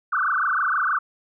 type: tone with frequency modulation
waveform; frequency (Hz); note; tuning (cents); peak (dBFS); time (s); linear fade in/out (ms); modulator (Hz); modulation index
sine; 1340; E6; +28; -19; 0.12-0.99; 10; 26.3; 7.9
effects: none